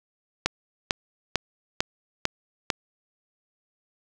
click train, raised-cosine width 0.2 ms, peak -4 dBFS, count 6, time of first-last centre 0.46-2.702 s, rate 2.23 Hz, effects none

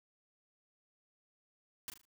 white noise with echo, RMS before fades -42 dBFS, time 1.88-1.9 s, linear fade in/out 0 ms, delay 38 ms, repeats 4, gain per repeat -8 dB, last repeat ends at 2.052 s, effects none

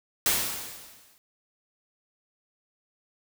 white noise with exponential decay, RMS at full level -22 dBFS, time 0.26-1.18 s, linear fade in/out 1 ms, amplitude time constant 200 ms, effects none

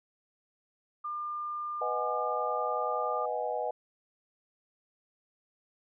sine tone, 1200 Hz, D6, 37 cents sharp, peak -33 dBFS, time 1.04-3.26 s, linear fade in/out 10 ms
sine chord, G# minor seventh, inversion first, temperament equal, 493.9 / 622.3 / 740 / 830.6 Hz, B4 / D#5 / F#5 / G#5, 0 / 0 / 0 / 0 cents, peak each -35 / -35 / -36 / -36 dBFS, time 1.81-3.71 s, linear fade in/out 5 ms
effects none

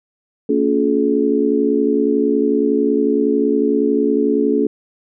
harmonic tone with a mistuned harmonic, 70.9 Hz, C#2, 40 cents sharp, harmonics 3 / 4 / 5 / 6, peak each -20 / -17 / -22 / -17 dBFS, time 0.49-4.67 s, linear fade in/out 5 ms, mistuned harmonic 3, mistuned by +130 cents, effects none

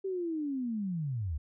sine linear sweep, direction down, 392 to 67.3 Hz, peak -31 dBFS, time 0.04-1.38 s, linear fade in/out 10 ms, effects none

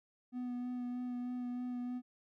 triangle tone with vibrato, 246.9 Hz, B3, in tune, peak -35 dBFS, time 0.32-2.02 s, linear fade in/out 50 ms, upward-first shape sine, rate 3.2 Hz, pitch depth 15 cents each way, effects none

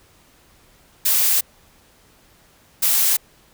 blue noise bursts at uneven times, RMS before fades -17 dBFS, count 2, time 1.05-1.41 / 2.82-3.17 s, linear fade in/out 10 ms, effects pink hiss -54 dBFS RMS until 3.53 s

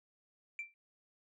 sine tone with exponential decay, 2349 Hz, D7, in tune, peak -33 dBFS, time 0.59-0.74 s, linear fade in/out 1 ms, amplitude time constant 31 ms, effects tanh soft clip ceiling -35 dBFS

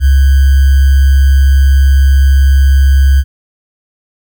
sine tone with sample-and-hold, 67.9 Hz, C#2, 35 cents flat, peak -3 dBFS, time 0-3.24 s, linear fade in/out 50 ms, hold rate 1575 Hz, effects none

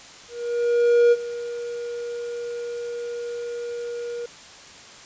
triangle tone with ADSR envelope, 475.9 Hz, A#4, 36 cents sharp, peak -10 dBFS, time 0.28-4.26 s, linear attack 840 ms, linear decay 37 ms, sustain -16 dB, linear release 6 ms, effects white hiss -44 dBFS RMS until 5.05 s + resampled to 16000 Hz

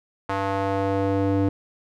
square tone with band-pass filter sweep, 98 Hz, G2, in tune, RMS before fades -23 dBFS, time 0.29-1.49 s, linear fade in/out 5 ms, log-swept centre 1000 to 320 Hz, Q 1.3, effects none

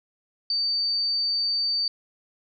sine tone, 4598 Hz, D8, 37 cents flat, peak -22 dBFS, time 0.5-1.88 s, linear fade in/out 2 ms, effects none

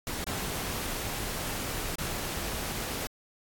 pink noise with dropouts, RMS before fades -34 dBFS, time 0.07-3.07 s, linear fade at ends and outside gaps 1 ms, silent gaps 0.242-0.268 / 1.955-1.984 s, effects AAC 64 kbps

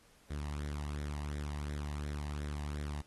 sawtooth tone with flanger, 73.42 Hz, D2, in tune, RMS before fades -39 dBFS, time 0.3-3.02 s, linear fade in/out 10 ms, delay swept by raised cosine 0.53 to 1.07 ms, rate 2.8 Hz, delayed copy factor +0.5, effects pink hiss -65 dBFS RMS until 3.06 s + AAC 32 kbps

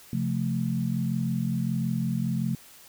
sine chord, F major, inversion second, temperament equal with one note detuned, 133.1 / 174.61 / 220 Hz, C3 / F3 / A3, +30 / 0 / 0 cents, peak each -29 dBFS, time 0.13-2.55 s, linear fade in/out 2 ms, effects white hiss -51 dBFS RMS until 2.88 s

